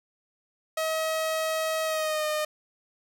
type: tone with pitch glide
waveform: sawtooth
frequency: 637 to 611.1 Hz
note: D#5 to D#5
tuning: +41 to -31 cents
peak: -22 dBFS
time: 0.77-2.45 s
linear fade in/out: 5 ms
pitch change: -72 cents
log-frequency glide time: 1.84-2.26 s
effects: none